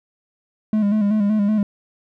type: tone with vibrato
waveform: triangle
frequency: 208.7 Hz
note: G#3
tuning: 9 cents sharp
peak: -13 dBFS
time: 0.73-1.63 s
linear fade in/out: 2 ms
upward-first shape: square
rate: 5.3 Hz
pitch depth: 52 cents each way
effects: none